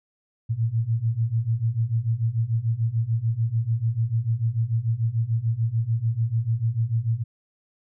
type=beating tone pair; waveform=sine; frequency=110.6 / 117.4 Hz; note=A2 / A#2; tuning=+9 / +13 cents; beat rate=6.8 Hz; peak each=-25 / -23 dBFS; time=0.49-7.24 s; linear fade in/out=20 ms; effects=none